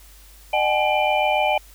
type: tone cluster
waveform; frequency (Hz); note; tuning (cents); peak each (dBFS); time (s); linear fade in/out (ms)
sine; 607 / 762 / 849 / 2383 / 3021; D#5 / G5 / G#5 / D7 / F#7; -43 / -49 / +38 / +25 / +35; -22 / -22 / -23 / -24 / -31; 0.53-1.58; 5
effects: added 50 Hz sine -46 dBFS peak until 1.74 s + white hiss -50 dBFS RMS until 1.74 s